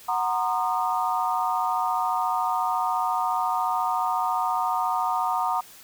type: chord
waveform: sine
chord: C half-diminished seventh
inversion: second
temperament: equal with one note detuned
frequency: 740 / 932.3 / 1046.5 / 1223.8 Hz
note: Gb5 / Bb5 / C6 / Eb6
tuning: 0 / 0 / 0 / -29 cents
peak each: -27 / -26 / -32 / -28 dBFS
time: 0.08-5.61 s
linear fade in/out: 10 ms
effects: white hiss -48 dBFS RMS until 5.83 s

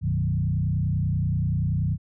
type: tone with frequency modulation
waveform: sine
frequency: 122.5 Hz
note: B2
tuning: 14 cents flat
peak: -21 dBFS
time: 0.01-1.98 s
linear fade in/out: 50 ms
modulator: 30.4 Hz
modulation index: 1.6
effects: none

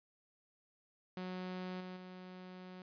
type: tone with level steps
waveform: sawtooth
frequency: 183.6 Hz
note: F#3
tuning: 13 cents flat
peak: -37 / -41 / -45 dBFS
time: 1.17-2.82 s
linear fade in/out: 2 ms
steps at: 1.8 / 1.96 s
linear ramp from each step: 10 ms
effects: resampled to 11025 Hz

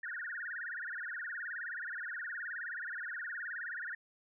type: tone with vibrato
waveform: sine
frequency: 1632 Hz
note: G#6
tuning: 31 cents flat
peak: -38 dBFS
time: 0.03-3.95 s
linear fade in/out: 5 ms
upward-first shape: sine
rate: 19 Hz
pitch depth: 250 cents each way
effects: none

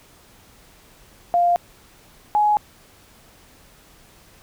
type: tone pair in turn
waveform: sine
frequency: 698.5 / 838.6 Hz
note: F5 / G#5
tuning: 0 / +17 cents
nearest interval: minor third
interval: 317 cents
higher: second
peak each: -14 dBFS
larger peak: neither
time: 1.34-1.56 / 2.35-2.57 s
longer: neither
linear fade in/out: 0 ms
effects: pink hiss -51 dBFS RMS until 4.42 s

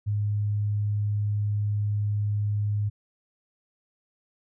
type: tone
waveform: sine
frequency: 103.83 Hz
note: G#2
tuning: in tune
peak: -23 dBFS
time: 0.06-2.9 s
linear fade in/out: 20 ms
effects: none

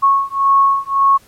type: beating tone pair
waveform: sine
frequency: 1099 / 1100.8 Hz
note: C#6 / C#6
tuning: -15 / -12 cents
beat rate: 1.8 Hz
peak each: -13 / -13 dBFS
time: 0.02-1.18 s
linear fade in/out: 20 ms
effects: pink hiss -49 dBFS RMS until 1.27 s + MP3 64 kbps

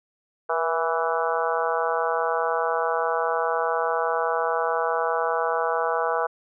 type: harmonic tone with a mistuned harmonic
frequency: 164.81 Hz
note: E3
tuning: in tune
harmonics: 3 / 4 / 5 / 6 / 7 / 8 / 9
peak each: -27 / -28 / -29 / -30 / -30 / -31 / -32 dBFS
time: 0.49-6.27 s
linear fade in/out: 10 ms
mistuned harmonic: 3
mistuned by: -33 cents
effects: none

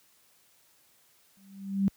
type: tone with exponential growth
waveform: sine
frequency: 196 Hz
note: G3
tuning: in tune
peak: -19 dBFS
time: 1.37-1.88 s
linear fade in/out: 0 ms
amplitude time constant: 110 ms
effects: white hiss -64 dBFS RMS until 1.96 s + high-pass 60 Hz 12 dB/octave

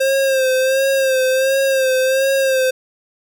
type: tone with vibrato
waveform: square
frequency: 530 Hz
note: C5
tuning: 22 cents sharp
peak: -14 dBFS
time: 0-2.71 s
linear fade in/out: 10 ms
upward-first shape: sine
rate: 1.4 Hz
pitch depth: 43 cents each way
effects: none

